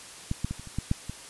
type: clicks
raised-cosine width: 5 ms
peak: -15 / -15 / -19 / -29 / -30 / -16 / -11 / -22 dBFS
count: 8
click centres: 0.314 / 0.446 / 0.51 / 0.596 / 0.673 / 0.786 / 0.914 / 1.096 s
effects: white hiss -45 dBFS RMS until 1.29 s + resampled to 24000 Hz